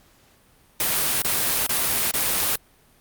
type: noise bursts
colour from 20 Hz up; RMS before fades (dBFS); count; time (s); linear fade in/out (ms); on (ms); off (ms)
white; -22; 4; 0.8-2.558; 2; 420; 26
effects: pink hiss -57 dBFS RMS until 3 s + Opus 48 kbps